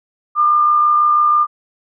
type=tone with amplitude modulation; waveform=sine; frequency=1202 Hz; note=D6; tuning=40 cents sharp; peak=-8 dBFS; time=0.35-1.47 s; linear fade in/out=50 ms; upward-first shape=sine; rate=66.1 Hz; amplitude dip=35%; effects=none